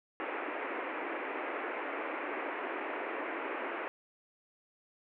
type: band-pass noise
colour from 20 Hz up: pink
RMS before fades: -38 dBFS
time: 0.2-3.88 s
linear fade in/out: 0 ms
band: 290 to 2500 Hz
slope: 48 dB/octave
effects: none